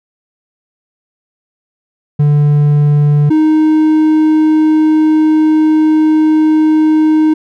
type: tone pair in turn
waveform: triangle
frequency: 146.83 / 311.1 Hz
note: D3 / D#4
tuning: 0 / 0 cents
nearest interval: octave + minor second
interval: 1300 cents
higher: second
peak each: -4 dBFS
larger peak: neither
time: 2.19-3.3 / 3.3-7.34 s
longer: second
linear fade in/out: 10 ms
effects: none